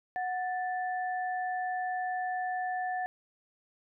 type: tone pair together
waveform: sine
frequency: 735.5 / 1760 Hz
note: F#5 / A6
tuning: -11 / 0 cents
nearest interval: octave + minor third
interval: 1511 cents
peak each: -31 / -38 dBFS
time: 0.16-3.06 s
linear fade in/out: 0 ms
effects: none